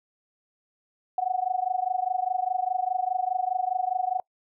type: tone with amplitude modulation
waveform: sine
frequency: 740 Hz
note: F#5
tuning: in tune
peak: -20 dBFS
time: 1.18-4.2 s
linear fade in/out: 2 ms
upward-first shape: sine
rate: 24.9 Hz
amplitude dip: 90%
effects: noise-tail reverb RT60 0.1 s tail -26 dB re dry